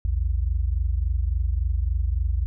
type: tone pair together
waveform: sine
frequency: 56.85 / 80.4 Hz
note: A#1 / E2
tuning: -43 / -43 cents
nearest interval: tritone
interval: 600 cents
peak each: -22 / -25 dBFS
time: 0.05-2.46 s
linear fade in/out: 0 ms
effects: none